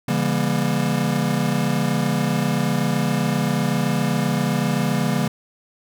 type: chord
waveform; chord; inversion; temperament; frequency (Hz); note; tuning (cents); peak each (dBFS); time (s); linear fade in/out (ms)
square; C# diminished seventh; none; just; 138.59 / 166.31 / 199.57 / 239.5; C#3 / E3 / G3 / Bb3; 0 / +16 / +31 / +47; -25; 0.08-5.28; 5
effects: none